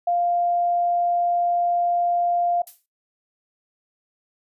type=tone; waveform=sine; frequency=698.5 Hz; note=F5; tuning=in tune; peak=-18 dBFS; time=0.07-2.62 s; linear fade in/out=5 ms
type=noise with exponential decay; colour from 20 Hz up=violet; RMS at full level=-34 dBFS; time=2.67-2.86 s; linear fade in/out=2 ms; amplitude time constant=41 ms
effects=noise-tail reverb RT60 0.2 s tail -20 dB re dry + resampled to 32000 Hz